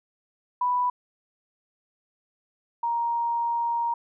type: tone pair in turn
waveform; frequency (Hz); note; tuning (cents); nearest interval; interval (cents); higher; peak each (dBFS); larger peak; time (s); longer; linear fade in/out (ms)
sine; 987.8 / 937.6; B5 / A#5; 0 / +10; minor second; 90; first; -21 / -23; first; 0.61-0.9 / 2.83-3.94; second; 5
effects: none